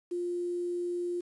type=tone with quantisation; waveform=sine; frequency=351.2 Hz; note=F4; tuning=10 cents sharp; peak=-30 dBFS; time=0.11-1.21 s; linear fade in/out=10 ms; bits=9; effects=resampled to 24000 Hz